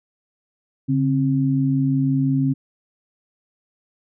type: tone pair together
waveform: sine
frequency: 140.97 / 266.8 Hz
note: C#3 / C4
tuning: +29 / +34 cents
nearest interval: major seventh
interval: 1105 cents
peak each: -19 dBFS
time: 0.88-2.54 s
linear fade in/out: 20 ms
effects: none